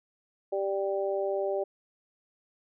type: harmonic tone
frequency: 196 Hz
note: G3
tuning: in tune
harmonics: 2 / 3 / 4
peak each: -30 / -30 / -37 dBFS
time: 0.52-1.64 s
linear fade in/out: 10 ms
effects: none